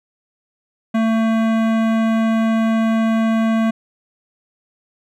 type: tone with hard clipping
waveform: sine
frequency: 224 Hz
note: A3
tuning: 31 cents sharp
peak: -16 dBFS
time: 0.94-3.71 s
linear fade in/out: 10 ms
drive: 17 dB
effects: none

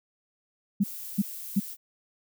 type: tone bursts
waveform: sine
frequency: 200 Hz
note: G3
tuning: 35 cents sharp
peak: -19 dBFS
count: 3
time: 0.8-1.6 s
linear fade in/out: 10 ms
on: 40 ms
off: 340 ms
type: noise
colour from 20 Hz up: violet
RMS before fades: -39 dBFS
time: 0.81-1.77 s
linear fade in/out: 50 ms
effects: none

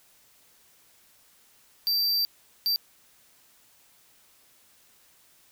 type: tone bursts at uneven times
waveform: square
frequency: 4682 Hz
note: D8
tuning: 6 cents flat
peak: -23 dBFS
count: 2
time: 1.87-2.25 / 2.66-2.76 s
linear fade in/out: 0 ms
effects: white hiss -60 dBFS RMS until 5.51 s

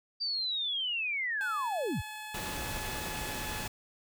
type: linear sweep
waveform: sine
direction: down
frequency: 4699 to 43.92 Hz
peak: -30 dBFS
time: 0.2-2.02 s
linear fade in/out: 20 ms
type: tone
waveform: 15% pulse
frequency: 856 Hz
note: A5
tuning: 48 cents flat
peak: -34 dBFS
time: 1.41-3.67 s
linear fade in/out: 0 ms
type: noise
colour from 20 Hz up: pink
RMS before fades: -38 dBFS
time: 2.34-3.68 s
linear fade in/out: 5 ms
effects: none

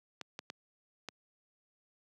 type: clicks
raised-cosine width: 0.2 ms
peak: -23 dBFS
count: 4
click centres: 0.213 / 0.391 / 0.501 / 1.087 s
effects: high-pass 150 Hz 12 dB/octave

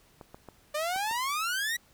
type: clicks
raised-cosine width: 1 ms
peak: -30 dBFS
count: 5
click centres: 0.212 / 0.345 / 0.487 / 0.961 / 1.112 s
type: exponential sweep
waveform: sawtooth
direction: up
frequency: 587.3 to 1958 Hz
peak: -25 dBFS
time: 0.74-1.77 s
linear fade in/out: 10 ms
effects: pink hiss -62 dBFS RMS until 1.93 s

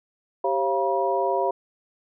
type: tone cluster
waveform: sine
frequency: 390.9 / 541 / 689 / 962 Hz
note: G4 / C#5 / F5 / B5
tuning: -5 / -42 / -24 / -46 cents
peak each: -26 dBFS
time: 0.44-1.51 s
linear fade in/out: 5 ms
effects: none

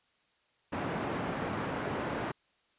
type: band-pass noise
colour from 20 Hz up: pink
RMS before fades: -35 dBFS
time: 0.72-2.32 s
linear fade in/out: 10 ms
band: 140 to 1600 Hz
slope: 12 dB/octave
effects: white hiss -71 dBFS RMS until 2.78 s + resampled to 8000 Hz

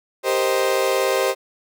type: chord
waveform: 35% pulse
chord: C minor seventh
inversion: second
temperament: equal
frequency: 392 / 466.2 / 523.3 / 622.3 Hz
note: G4 / Bb4 / C5 / Eb5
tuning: 0 / 0 / 0 / 0 cents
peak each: -21 / -25 / -19 / -24 dBFS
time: 0.23-1.35 s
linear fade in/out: 50 ms
effects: none

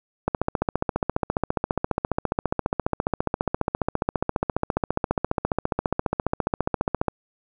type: click train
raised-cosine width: 1 ms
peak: -7 dBFS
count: 101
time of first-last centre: 0.28-7.083 s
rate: 14.7 Hz
effects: none

